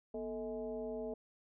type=tone with frequency modulation; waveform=sine; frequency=440 Hz; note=A4; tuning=in tune; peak=-38 dBFS; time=0.14-1.14 s; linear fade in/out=5 ms; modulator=197 Hz; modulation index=1.1; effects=none